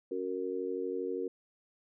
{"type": "chord", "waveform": "sine", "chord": "F# major", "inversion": "second", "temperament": "just", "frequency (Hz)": [277.5, 370, 462.5], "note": ["C#4", "F#4", "A#4"], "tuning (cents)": [2, 0, -14], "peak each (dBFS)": [-40, -36, -36], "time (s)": [0.11, 1.28], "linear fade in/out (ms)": 5, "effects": []}